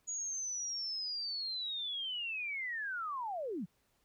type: linear sweep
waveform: sine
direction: down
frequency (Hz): 6820 to 148.7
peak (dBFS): -36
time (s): 0.07-3.66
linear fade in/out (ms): 20
effects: pink hiss -75 dBFS RMS until 4.04 s